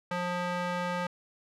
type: tone with band-pass filter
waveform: square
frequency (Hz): 177.6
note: F3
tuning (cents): +29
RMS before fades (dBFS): -32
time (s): 0.11-1.07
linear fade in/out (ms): 5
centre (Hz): 1200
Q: 0.75
effects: none